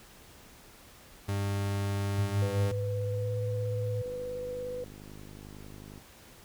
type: tone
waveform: 40% pulse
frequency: 100 Hz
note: G2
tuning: 35 cents sharp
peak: -28 dBFS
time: 1.28-2.72 s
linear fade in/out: 10 ms
type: tone with pitch glide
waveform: sine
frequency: 104.7 to 108.08 Hz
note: G#2 to A2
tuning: +15 to -30 cents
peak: -30 dBFS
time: 2.18-4.02 s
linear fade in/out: 5 ms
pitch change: +55 cents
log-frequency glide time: 3.09-3.32 s
type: tone with vibrato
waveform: sine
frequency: 497.7 Hz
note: B4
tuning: 13 cents sharp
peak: -34 dBFS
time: 2.42-4.84 s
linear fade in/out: 2 ms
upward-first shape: square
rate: 17 Hz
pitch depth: 11 cents each way
type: click train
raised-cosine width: 3 ms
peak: -35 dBFS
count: 99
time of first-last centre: 4.06-5.978 s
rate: 51.1 Hz
effects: pink hiss -54 dBFS RMS until 6.44 s